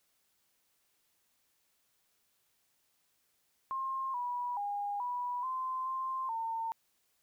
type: tone with pitch steps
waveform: sine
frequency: 1064 / 976 / 814 / 980 / 1037 / 1049 / 906 Hz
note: C6 / B5 / G#5 / B5 / C6 / C6 / A#5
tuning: +29 / -21 / -35 / -14 / -16 / +4 / -50 cents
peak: -33 dBFS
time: 3.71-6.72 s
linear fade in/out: 0 ms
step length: 430 ms
effects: white hiss -75 dBFS RMS until 7.22 s